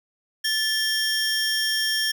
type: tone cluster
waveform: 45% pulse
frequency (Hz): 1748 / 3205 / 5510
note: A6 / G7 / F8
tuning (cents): -12 / +38 / -24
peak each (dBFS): -26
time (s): 0.44-2.12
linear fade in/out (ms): 10
effects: none

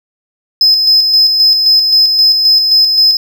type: tone with tremolo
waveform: triangle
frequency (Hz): 5100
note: D#8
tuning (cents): +42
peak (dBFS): -3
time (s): 0.61-3.17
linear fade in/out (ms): 2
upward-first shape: square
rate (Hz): 3.8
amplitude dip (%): 40
effects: none

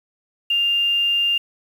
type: tone with quantisation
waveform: sine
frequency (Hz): 2800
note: F7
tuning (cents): +4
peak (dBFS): -16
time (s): 0.5-1.38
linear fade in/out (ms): 5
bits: 7
effects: none

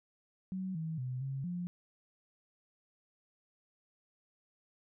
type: tone with pitch steps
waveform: sine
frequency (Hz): 187.9 / 160.6 / 127.2 / 135.3 / 176.7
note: F#3 / E3 / C3 / C#3 / F3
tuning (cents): +27 / -45 / -48 / -42 / +21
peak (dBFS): -35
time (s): 0.52-1.67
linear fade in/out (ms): 0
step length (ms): 230
effects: none

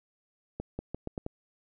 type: accelerating click train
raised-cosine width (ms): 2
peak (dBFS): -21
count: 6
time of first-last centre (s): 0.6-1.264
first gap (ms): 190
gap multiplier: 0.82
effects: none

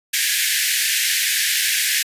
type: high-pass noise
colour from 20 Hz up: pink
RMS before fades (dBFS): -19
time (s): 0.13-2.03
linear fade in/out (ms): 10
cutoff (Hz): 1600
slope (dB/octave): 96
effects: resampled to 32000 Hz

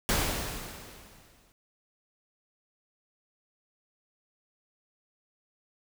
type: noise with exponential decay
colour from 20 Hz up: pink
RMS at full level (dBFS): -25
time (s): 0.09-1.52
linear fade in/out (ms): 0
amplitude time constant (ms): 310
effects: none

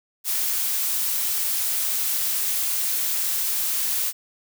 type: noise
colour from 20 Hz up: blue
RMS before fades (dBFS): -24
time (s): 0.24-4.13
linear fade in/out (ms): 50
effects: none

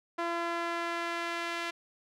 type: tone with band-pass filter sweep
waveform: sawtooth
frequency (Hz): 339.9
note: F4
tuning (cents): -47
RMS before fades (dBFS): -34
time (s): 0.18-1.71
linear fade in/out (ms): 10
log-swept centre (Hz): 1100 to 2300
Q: 0.94
effects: none

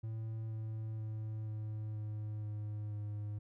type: tone with pitch steps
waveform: triangle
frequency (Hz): 111.2 / 110.05 / 108.91 / 107.79 / 106.67 / 105.57 / 104.47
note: A2 / A2 / A2 / A2 / G#2 / G#2 / G#2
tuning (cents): +19 / +1 / -17 / -35 / +47 / +29 / +11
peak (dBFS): -36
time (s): 0.03-3.39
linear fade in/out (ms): 10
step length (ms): 480
effects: none

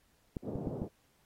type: clicks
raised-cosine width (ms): 3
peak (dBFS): -23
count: 4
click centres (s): 0.368 / 0.557 / 0.672 / 0.819
type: band-pass noise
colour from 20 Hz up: pink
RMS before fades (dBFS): -39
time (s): 0.42-0.89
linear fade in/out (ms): 50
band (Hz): 110 to 580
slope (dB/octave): 24
effects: pink hiss -71 dBFS RMS until 1.25 s + AAC 48 kbps

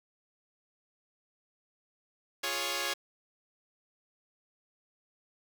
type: chord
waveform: 5% pulse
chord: Db major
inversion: first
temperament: equal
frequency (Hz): 349.2 / 415.3 / 554.4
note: F4 / Ab4 / Db5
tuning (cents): 0 / 0 / 0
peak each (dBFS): -26 / -26 / -22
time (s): 2.43-2.94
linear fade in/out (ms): 10
effects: 9-bit

